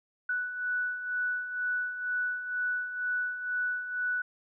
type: beating tone pair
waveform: sine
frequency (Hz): 1480 / 1482.1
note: F#6 / F#6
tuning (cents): 0 / +2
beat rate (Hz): 2.1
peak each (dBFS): -37 / -30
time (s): 0.29-4.22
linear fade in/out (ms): 5
effects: none